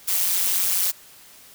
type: noise with amplitude modulation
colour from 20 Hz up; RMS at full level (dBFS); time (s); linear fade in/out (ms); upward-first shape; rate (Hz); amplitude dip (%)
blue; -18; 0.07-0.92; 20; sine; 185; 85
effects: white hiss -48 dBFS RMS until 1.54 s